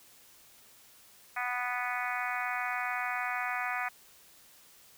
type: harmonic tone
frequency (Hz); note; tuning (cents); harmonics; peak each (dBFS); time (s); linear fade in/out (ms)
246.9; B3; 0; 3 / 4 / 5 / 6 / 7 / 8 / 9 / 10; -37 / -41 / -38 / -39 / -40 / -39 / -40 / -43; 1.36-3.89; 10
effects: white hiss -58 dBFS RMS until 4.97 s